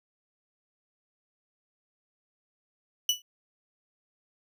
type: tone with exponential decay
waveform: 30% pulse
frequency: 2960 Hz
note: F#7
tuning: in tune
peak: -16 dBFS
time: 3.09-3.22 s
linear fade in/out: 2 ms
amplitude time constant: 28 ms
effects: none